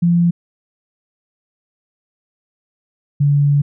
sine tone pair in turn, 172.1 / 143.47 Hz, F3 / D3, -25 / -40 cents, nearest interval minor third, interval 315 cents, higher first, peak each -10 dBFS, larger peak neither, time 0.02-0.31 / 3.2-3.62 s, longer second, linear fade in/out 10 ms, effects none

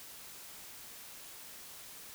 silence, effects white hiss -50 dBFS RMS until 2.14 s

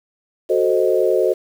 sine chord, F# diminished seventh, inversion none, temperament equal, 370 / 440 / 523.3 / 622.3 Hz, F#4 / A4 / C5 / Eb5, 0 / 0 / 0 / 0 cents, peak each -18 / -19 / -19 / -21 dBFS, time 0.49-1.34 s, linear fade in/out 20 ms, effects 7-bit

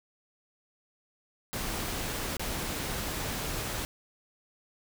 pink noise with dropouts, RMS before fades -34 dBFS, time 1.53-3.85 s, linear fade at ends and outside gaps 0 ms, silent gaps 2.368-2.395 s, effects none

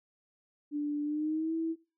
sine tone with pitch glide, 293.7 to 325.9 Hz, D4 to E4, 0 to -20 cents, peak -29 dBFS, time 0.71-1.76 s, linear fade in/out 50 ms, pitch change +180 cents, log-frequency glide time 1.03-1.54 s, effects noise-tail reverb RT60 0.3 s tail -18 dB re dry

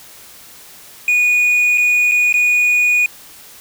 triangle tone with dropouts, 2460 Hz, D#7, 20 cents flat, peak -9 dBFS, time 1.08-3.06 s, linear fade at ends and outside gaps 2 ms, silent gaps 1.776-1.78 / 2.114-2.118 / 2.326-2.34 s, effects white hiss -40 dBFS RMS until 3.6 s

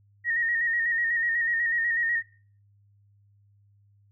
sine tone with vibrato, 1864.7 Hz, A#6, in tune, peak -23 dBFS, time 0.24-2.23 s, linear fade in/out 50 ms, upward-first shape square, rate 8.1 Hz, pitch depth 33 cents each way, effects noise-tail reverb RT60 0.5 s tail -21 dB re dry + added 101 Hz sine -58 dBFS peak until 4.11 s

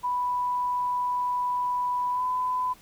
sine tone with pitch glide, 987.8 to 1005.1 Hz, B5 to B5, 0 to +30 cents, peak -24 dBFS, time 0.03-2.74 s, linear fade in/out 20 ms, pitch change +30 cents, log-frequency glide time 2.12-2.23 s, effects pink hiss -54 dBFS RMS until 2.81 s

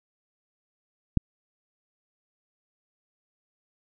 click, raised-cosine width 5 ms, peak -7 dBFS, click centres 1.173 s, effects none

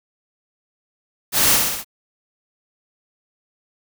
white noise with echo, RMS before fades -17 dBFS, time 1.32-1.59 s, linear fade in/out 50 ms, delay 64 ms, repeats 4, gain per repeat -3 dB, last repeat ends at 1.846 s, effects none

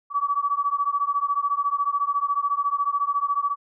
sine beating tone pair, 1137 / 1151 Hz, C#6 / D6, +44 / -35 cents, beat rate 14 Hz, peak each -24 / -24 dBFS, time 0.1-3.56 s, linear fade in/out 50 ms, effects none

